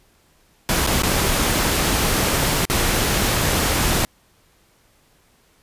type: noise with dropouts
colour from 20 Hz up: pink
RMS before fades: -19 dBFS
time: 0.69-4.05 s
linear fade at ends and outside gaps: 0 ms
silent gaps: 0.865-0.873 / 1.021-1.034 / 2.653-2.699 s
effects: pink hiss -58 dBFS RMS until 5.62 s + resampled to 32000 Hz